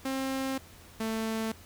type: tone pair in turn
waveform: sawtooth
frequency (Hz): 266.4 / 222.2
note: C4 / A3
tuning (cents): +31 / +17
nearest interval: minor third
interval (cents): 314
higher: first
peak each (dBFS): -26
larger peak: neither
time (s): 0.05-0.58 / 1-1.52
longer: first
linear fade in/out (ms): 5
effects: added 85 Hz sine -56 dBFS peak until 1.65 s + pink hiss -53 dBFS RMS until 1.65 s